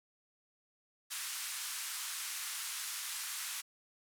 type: band-pass noise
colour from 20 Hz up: white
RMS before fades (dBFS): -41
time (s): 1.1-3.62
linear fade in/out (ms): 20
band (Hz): 1100 to 12000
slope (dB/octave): 24
effects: none